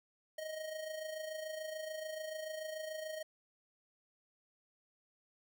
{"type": "tone with amplitude modulation", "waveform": "square", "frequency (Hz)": 626, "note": "D#5", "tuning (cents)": 10, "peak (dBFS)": -39, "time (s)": [0.38, 3.23], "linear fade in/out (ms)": 5, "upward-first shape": "sine", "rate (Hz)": 26.9, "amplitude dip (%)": 55, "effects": []}